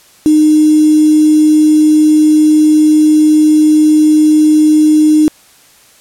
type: tone with quantisation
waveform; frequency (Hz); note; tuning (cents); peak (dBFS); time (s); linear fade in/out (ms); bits
sine; 306.3; D#4; -27; -4; 0.26-5.28; 0; 4
effects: white hiss -44 dBFS RMS until 6 s + low-pass 12000 Hz 12 dB/octave